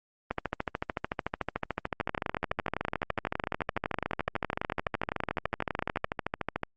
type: two click trains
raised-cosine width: 0.5 ms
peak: -14 / -14 dBFS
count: 87 / 49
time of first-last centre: 0.31-6.634 / 2.01-6.044 s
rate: 13.6 / 11.9 Hz
effects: Opus 32 kbps